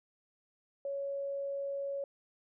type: tone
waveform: sine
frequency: 557 Hz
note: C#5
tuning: 8 cents sharp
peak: -34 dBFS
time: 0.85-2.04 s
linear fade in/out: 2 ms
effects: none